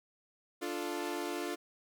sawtooth chord, D minor, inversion none, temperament equal, 293.7 / 349.2 / 440 Hz, D4 / F4 / A4, 0 / 0 / 0 cents, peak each -36 / -34 / -38 dBFS, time 0.61-1.56 s, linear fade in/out 20 ms, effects none

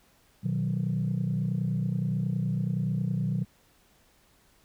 sine chord, B major, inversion none, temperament equal, 123.47 / 155.56 / 185 Hz, B2 / D#3 / F#3, 0 / 0 / 0 cents, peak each -29 dBFS, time 0.43-3.45 s, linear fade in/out 20 ms, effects tanh soft clip ceiling -20 dBFS + pink hiss -63 dBFS RMS until 4.64 s

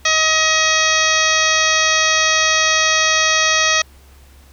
harmonic tone with a mistuned harmonic, 632 Hz, D#5, 27 cents sharp, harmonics 1 / 2 / 3 / 4 / 5 / 6 / 7 / 8 / 9 / 10, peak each -24 / -20 / -18 / -20 / -22 / -24 / -25 / -28 / -21 / -24 dBFS, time 0.05-3.82 s, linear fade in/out 5 ms, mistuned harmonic 5, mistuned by +59 cents, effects added 68 Hz sine -43 dBFS peak until 4.52 s + pink hiss -50 dBFS RMS until 4.52 s

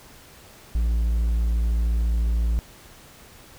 triangle tone, 57 Hz, A#1, 38 cents flat, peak -17 dBFS, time 0.75-2.59 s, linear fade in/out 0 ms, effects pink hiss -48 dBFS RMS until 3.58 s

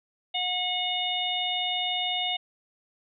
harmonic tone, 726 Hz, F#5, 33 cents flat, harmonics 1 / 3 / 4 / 5, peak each -32 / -35 / -30 / -30 dBFS, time 0.34-2.37 s, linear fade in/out 10 ms, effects none

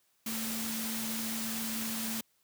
sine tone in noise, 223.9 Hz, A3, 30 cents sharp, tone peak -37 dBFS, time 0.26-2.21 s, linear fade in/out 5 ms, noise white, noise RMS -37 dBFS, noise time 0.26-2.21 s, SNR -3 dB, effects white hiss -72 dBFS RMS until 2.43 s + high-pass 60 Hz 12 dB/octave

